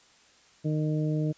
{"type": "harmonic tone", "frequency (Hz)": 153.5, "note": "D#3", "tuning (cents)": -23, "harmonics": [1, 2, 3, 4], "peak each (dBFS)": [-26, -31, -37, -39], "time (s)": [0.64, 1.33], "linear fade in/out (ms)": 20, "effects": ["white hiss -59 dBFS RMS until 1.37 s", "resampled to 16000 Hz"]}